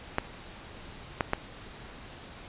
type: clicks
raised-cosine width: 0.5 ms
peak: -10 dBFS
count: 3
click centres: 0.184 / 1.208 / 1.334 s
effects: pink hiss -46 dBFS RMS until 2.48 s + resampled to 8000 Hz